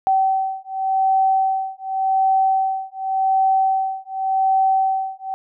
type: beating tone pair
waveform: sine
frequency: 767 / 767.88 Hz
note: G5 / G5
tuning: -38 / -36 cents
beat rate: 0.88 Hz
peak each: -19 / -19 dBFS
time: 0.07-5.34 s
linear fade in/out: 0 ms
effects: none